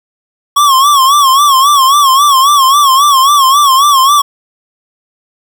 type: tone with vibrato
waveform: square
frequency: 1108.7 Hz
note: C#6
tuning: in tune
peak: -5 dBFS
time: 0.56-4.22 s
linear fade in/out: 10 ms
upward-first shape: sine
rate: 3.7 Hz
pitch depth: 110 cents each way
effects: 7-bit